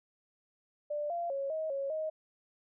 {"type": "tone with pitch steps", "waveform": "sine", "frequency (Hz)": [591, 688, 551, 632, 551, 627], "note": ["D5", "F5", "C#5", "D#5", "C#5", "D#5"], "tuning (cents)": [11, -26, -11, 27, -11, 13], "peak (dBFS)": -32, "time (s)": [0.9, 2.1], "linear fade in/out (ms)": 10, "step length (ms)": 200, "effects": []}